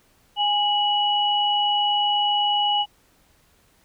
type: tone pair together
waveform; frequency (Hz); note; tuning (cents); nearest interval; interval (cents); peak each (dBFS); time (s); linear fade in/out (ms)
sine; 825 / 2933; G#5 / F#7; -12 / -16; octave + minor seventh; 2196; -21; 0.36-2.86; 50
effects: pink hiss -60 dBFS RMS until 3.84 s